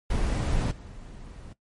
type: noise with level steps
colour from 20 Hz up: brown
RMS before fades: -25 / -43 dBFS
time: 0.1-1.53 s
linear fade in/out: 5 ms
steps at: 0.71 s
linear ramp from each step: 5 ms
effects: noise-tail reverb RT60 0.1 s tail -17 dB re dry + MP3 48 kbps